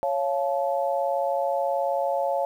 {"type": "chord", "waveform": "sine", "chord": "Db augmented", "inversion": "none", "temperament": "just", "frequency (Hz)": [554.4, 693, 866.2], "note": ["Db5", "F5", "A5"], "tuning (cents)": [0, -14, -27], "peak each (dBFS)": [-25, -27, -29], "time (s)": [0.03, 2.45], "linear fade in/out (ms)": 0, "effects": ["9-bit"]}